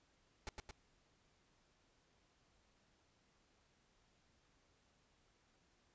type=noise with echo; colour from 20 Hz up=pink; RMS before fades=-45 dBFS; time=0.47-0.49 s; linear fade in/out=0 ms; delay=110 ms; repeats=2; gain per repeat=-3 dB; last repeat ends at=0.71 s; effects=pink hiss -75 dBFS RMS until 5.94 s + resampled to 16000 Hz